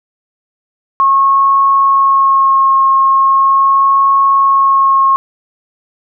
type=tone with vibrato; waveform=sine; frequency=1087 Hz; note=C#6; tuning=34 cents flat; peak=-6 dBFS; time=1-5.16 s; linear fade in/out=0 ms; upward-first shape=sine; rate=0.39 Hz; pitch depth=14 cents each way; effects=none